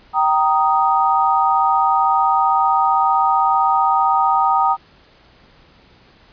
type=chord; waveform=sine; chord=Eb major; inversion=first; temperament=just; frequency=777.8 / 933.4 / 1244.5 Hz; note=G5 / Bb5 / Eb6; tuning=-14 / +2 / 0 cents; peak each=-17 dBFS; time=0.13-4.77 s; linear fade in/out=50 ms; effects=pink hiss -50 dBFS RMS until 6.32 s + resampled to 11025 Hz

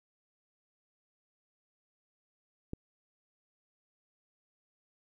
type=click; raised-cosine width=3 ms; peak=-24 dBFS; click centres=2.734 s; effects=11-bit

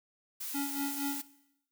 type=noise; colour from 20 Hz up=blue; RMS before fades=-39 dBFS; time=0.4-1.22 s; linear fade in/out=10 ms
type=tone with tremolo; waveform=square; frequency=281.1 Hz; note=C#4; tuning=24 cents sharp; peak=-32 dBFS; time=0.54-1.21 s; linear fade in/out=10 ms; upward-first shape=sine; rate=4.3 Hz; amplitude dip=70%
effects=noise-tail reverb RT60 0.8 s tail -17 dB re dry

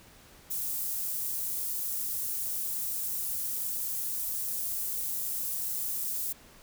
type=high-pass noise; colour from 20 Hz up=white; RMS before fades=-33 dBFS; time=0.5-6.33 s; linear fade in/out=10 ms; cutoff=10000 Hz; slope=12 dB/octave; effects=pink hiss -55 dBFS RMS until 6.62 s

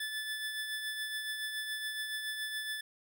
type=tone with tremolo; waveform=25% pulse; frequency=1740 Hz; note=A6; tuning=20 cents flat; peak=-30 dBFS; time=0-2.81 s; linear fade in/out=5 ms; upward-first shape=triangle; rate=7.1 Hz; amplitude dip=45%; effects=none

